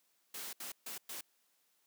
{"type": "noise bursts at uneven times", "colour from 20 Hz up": "white", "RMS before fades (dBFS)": -44, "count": 4, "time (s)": [[0.34, 0.53], [0.6, 0.72], [0.86, 0.98], [1.09, 1.21]], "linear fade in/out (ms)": 5, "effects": ["white hiss -75 dBFS RMS until 1.86 s", "high-pass 200 Hz 12 dB/octave"]}